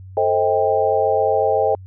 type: chord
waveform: sine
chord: A half-diminished seventh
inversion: none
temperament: just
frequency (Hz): 440 / 528 / 633.6 / 792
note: A4 / C5 / Eb5 / G5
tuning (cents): 0 / +16 / +31 / +18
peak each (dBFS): -20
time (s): 0.17-1.75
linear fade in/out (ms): 2
effects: added 94 Hz sine -35 dBFS peak until 1.86 s